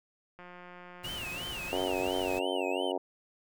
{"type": "click train", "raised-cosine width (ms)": 0.5, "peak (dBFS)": -34, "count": 260, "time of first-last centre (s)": [0.39, 1.845], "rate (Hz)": 178}
{"type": "noise", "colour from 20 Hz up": "pink", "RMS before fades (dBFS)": -43, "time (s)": [1.03, 2.4], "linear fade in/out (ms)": 20}
{"type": "tone with vibrato", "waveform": "triangle", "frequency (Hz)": 2794, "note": "F7", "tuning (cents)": 0, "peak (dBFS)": -36, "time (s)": [1.04, 2.92], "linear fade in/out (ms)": 5, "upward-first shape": "sine", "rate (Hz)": 2.9, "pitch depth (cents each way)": 180}
{"type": "harmonic tone", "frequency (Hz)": 92.5, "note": "F#2", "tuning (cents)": 0, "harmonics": [3, 4, 5, 6, 7, 8, 9, 10], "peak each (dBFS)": [-38, -35, -37, -37, -37, -39, -43, -43], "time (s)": [1.72, 2.98], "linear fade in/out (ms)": 10}
{"effects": []}